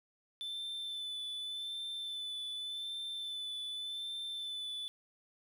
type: tone with vibrato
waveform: triangle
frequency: 3520 Hz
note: A7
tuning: in tune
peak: -37 dBFS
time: 0.41-4.88 s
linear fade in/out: 0 ms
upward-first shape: sine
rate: 0.86 Hz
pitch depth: 22 cents each way
effects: 11-bit